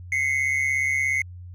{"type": "tone pair together", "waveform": "triangle", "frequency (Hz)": [2050, 2187], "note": ["C7", "C#7"], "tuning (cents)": [-36, -24], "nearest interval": "minor second", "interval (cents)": 112, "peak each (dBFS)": -22, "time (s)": [0.12, 1.22], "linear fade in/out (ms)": 2, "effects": ["added 89 Hz sine -37 dBFS peak until 1.54 s"]}